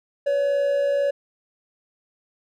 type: tone pair together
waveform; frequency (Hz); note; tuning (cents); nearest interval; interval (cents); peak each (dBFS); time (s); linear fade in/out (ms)
triangle; 504.2 / 566; B4 / C#5; +36 / +36; major second; 200; -28 / -17; 0.26-1.11; 10
effects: none